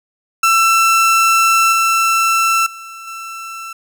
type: tone with level steps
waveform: 30% pulse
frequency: 1337 Hz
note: E6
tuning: 24 cents sharp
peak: -7 / -9 / -28 / -24 dBFS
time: 0.43-3.73 s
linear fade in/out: 5 ms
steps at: 1.72 / 2.66 / 3.07 s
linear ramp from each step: 5 ms
effects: none